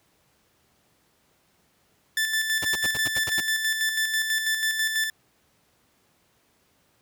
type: tone with tremolo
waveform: sawtooth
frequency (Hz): 1760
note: A6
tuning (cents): 0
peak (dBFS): -18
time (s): 2.17-5.1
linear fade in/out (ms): 2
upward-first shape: square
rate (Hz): 6.1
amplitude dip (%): 45
type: noise bursts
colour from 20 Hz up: pink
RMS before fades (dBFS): -31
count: 8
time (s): 2.62-3.405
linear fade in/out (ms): 5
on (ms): 29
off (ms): 79
effects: pink hiss -65 dBFS RMS until 7.01 s + high-pass 80 Hz 12 dB/octave